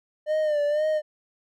triangle tone with vibrato, 602 Hz, D5, 43 cents sharp, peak -19 dBFS, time 0.26-1.02 s, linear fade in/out 50 ms, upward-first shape sine, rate 2 Hz, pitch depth 60 cents each way, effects none

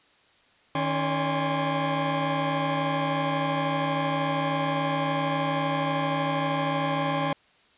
40% pulse tone cluster, 155.6 / 278.2 / 569 / 811 / 1047 Hz, D#3 / C#4 / C#5 / G#5 / C6, 0 / +6 / +45 / -41 / +1 cents, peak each -30 dBFS, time 0.75-7.33 s, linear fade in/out 2 ms, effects white hiss -60 dBFS RMS until 7.77 s + resampled to 8000 Hz

